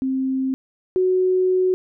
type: tone pair in turn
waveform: sine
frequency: 263.7 / 370 Hz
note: C4 / F#4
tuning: +14 / 0 cents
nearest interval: tritone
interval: 586 cents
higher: second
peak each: -19 / -15 dBFS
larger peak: second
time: 0.02-0.54 / 0.96-1.74 s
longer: second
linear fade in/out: 0 ms
effects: none